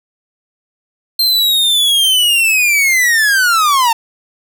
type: linear sweep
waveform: 45% pulse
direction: down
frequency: 4186 to 890 Hz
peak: -9 dBFS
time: 1.19-3.93 s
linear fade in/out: 5 ms
effects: none

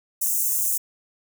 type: high-pass noise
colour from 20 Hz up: white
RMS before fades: -23 dBFS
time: 0.21-0.78 s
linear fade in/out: 10 ms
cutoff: 6400 Hz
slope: 48 dB/octave
effects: none

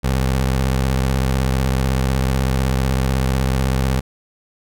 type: tone with vibrato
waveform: 20% pulse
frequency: 65.6 Hz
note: C2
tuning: 5 cents sharp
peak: -11 dBFS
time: 0.03-4.01 s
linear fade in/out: 20 ms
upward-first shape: sine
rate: 16 Hz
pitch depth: 94 cents each way
effects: none

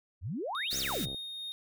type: exponential two-way sweep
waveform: sine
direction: up then down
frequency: 73.42 to 6970 to 73.42 Hz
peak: -33 dBFS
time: 0.21-1.1 s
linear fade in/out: 50 ms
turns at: 0.78 s
type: tone with tremolo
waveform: triangle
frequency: 3702 Hz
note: A#7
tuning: 13 cents flat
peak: -35 dBFS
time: 0.55-1.52 s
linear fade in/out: 0 ms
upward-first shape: sine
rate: 2.3 Hz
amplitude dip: 25%
type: band-stop noise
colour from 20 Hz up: white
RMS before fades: -39 dBFS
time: 0.7-1.06 s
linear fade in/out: 20 ms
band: 180 to 1200 Hz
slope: 96 dB/octave
type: click train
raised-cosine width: 2 ms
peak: -31 dBFS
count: 29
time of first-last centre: 0.73-1.145 s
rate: 67.4 Hz
effects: none

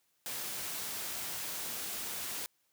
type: noise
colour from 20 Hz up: white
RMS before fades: -39 dBFS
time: 0.26-2.46 s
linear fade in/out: 0 ms
effects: white hiss -75 dBFS RMS until 2.72 s + high-pass 80 Hz 12 dB/octave

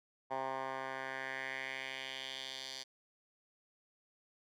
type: tone with band-pass filter sweep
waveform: 10% pulse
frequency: 132.8 Hz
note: C3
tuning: 26 cents sharp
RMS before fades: -42 dBFS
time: 0.3-2.84 s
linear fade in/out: 20 ms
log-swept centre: 900 to 4600 Hz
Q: 2.6
effects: none

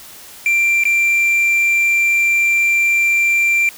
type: tone with dropouts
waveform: triangle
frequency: 2362 Hz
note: D7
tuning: 9 cents sharp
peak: -10 dBFS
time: 0.46-3.69 s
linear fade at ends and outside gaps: 1 ms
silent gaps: 0.837-0.853 s
effects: white hiss -38 dBFS RMS until 3.77 s

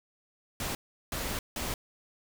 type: noise bursts at uneven times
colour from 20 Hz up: pink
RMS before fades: -34 dBFS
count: 3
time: 0.6-0.75 / 1.12-1.39 / 1.56-1.74 s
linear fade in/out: 2 ms
effects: none

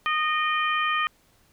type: harmonic tone with a mistuned harmonic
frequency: 617 Hz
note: D#5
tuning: 15 cents flat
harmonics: 2 / 3 / 4 / 5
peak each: -24 / -28 / -30 / -32 dBFS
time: 0.06-1.07 s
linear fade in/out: 0 ms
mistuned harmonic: 4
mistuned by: -28 cents
effects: pink hiss -62 dBFS RMS until 1.52 s

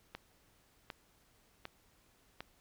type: click train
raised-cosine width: 0.3 ms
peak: -26 dBFS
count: 4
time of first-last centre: 0.15-2.406 s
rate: 1.33 Hz
effects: pink hiss -69 dBFS RMS until 2.6 s

